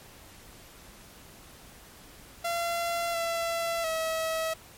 sawtooth tone with pitch steps, 683 / 672 / 645 Hz, F5 / E5 / E5, -39 / +33 / -38 cents, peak -24 dBFS, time 2.44-4.54 s, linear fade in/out 10 ms, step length 700 ms, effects pink hiss -51 dBFS RMS until 4.77 s + MP3 64 kbps

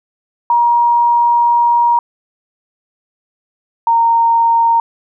sine tone pair in turn, 948 / 924.2 Hz, A#5 / A#5, +29 / -15 cents, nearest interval unison, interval 44 cents, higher first, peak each -8 dBFS, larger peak neither, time 0.5-1.99 / 3.87-4.8 s, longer first, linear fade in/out 2 ms, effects none

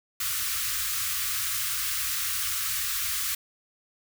white band-stop noise, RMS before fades -29 dBFS, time 0.2-3.35 s, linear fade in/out 5 ms, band 120 to 1100 Hz, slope 96 dB/octave, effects none

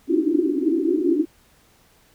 pink band-pass noise, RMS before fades -20 dBFS, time 0.07-1.26 s, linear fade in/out 50 ms, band 280 to 370 Hz, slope 96 dB/octave, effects pink hiss -57 dBFS RMS until 2.14 s

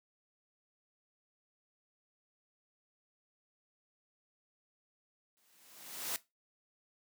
white noise with exponential growth, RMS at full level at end -35 dBFS, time 5.37-6.16 s, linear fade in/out 0 ms, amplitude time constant 170 ms, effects noise-tail reverb RT60 0.2 s tail -17 dB re dry + high-pass 150 Hz 12 dB/octave

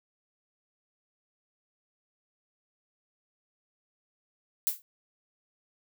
violet noise with exponential decay, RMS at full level -23 dBFS, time 4.67-4.82 s, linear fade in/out 0 ms, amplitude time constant 32 ms, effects none

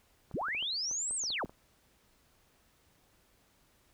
clicks, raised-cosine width 1 ms, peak -36 dBFS, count 11, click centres 0.313 / 0.414 / 0.485 / 0.549 / 0.626 / 0.912 / 1.11 / 1.238 / 1.304 / 1.458 / 1.495 s
sine linear two-way sweep, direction up then down, 83.3 to 8570 to 83.3 Hz, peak -32 dBFS, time 0.34-1.45 s, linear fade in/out 0 ms, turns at 1.15 s
effects pink hiss -68 dBFS RMS until 3.93 s

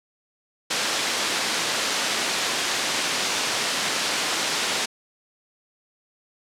white band-pass noise, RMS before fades -25 dBFS, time 0.7-4.86 s, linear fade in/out 10 ms, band 210 to 5500 Hz, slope 12 dB/octave, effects low-pass 11000 Hz 12 dB/octave

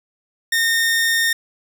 sawtooth tone, 1832 Hz, A#6, 31 cents flat, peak -12 dBFS, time 0.52-1.33 s, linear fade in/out 5 ms, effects none

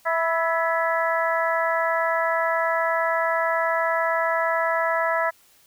harmonic tone with a mistuned harmonic, 329 Hz, E4, 3 cents flat, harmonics 2 / 3 / 4 / 5 / 6, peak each -24 / -26 / -27 / -28 / -29 dBFS, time 0.05-5.31 s, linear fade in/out 20 ms, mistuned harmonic 5, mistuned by +45 cents, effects white hiss -57 dBFS RMS until 5.66 s

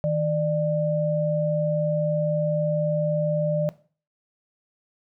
sine tone pair together, 157.86 / 596 Hz, D#3 / D5, +25 / +25 cents, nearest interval octave + major seventh, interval 2300 cents, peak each -24 / -23 dBFS, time 0.04-3.69 s, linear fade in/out 0 ms, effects noise-tail reverb RT60 0.4 s tail -17 dB re dry

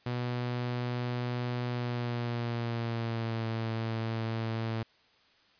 sawtooth tone with pitch glide, 122.5 to 112.98 Hz, B2 to A2, -14 to +46 cents, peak -27 dBFS, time 0.06-4.83 s, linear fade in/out 5 ms, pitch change -140 cents, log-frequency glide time 1.68-3.48 s, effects white hiss -64 dBFS RMS until 5.59 s + resampled to 11025 Hz

